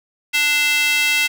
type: tone with high-pass filter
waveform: square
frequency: 294.6 Hz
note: D4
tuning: 6 cents sharp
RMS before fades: -17 dBFS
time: 0.33-1.28 s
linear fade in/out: 20 ms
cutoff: 2400 Hz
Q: 3.7
effects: none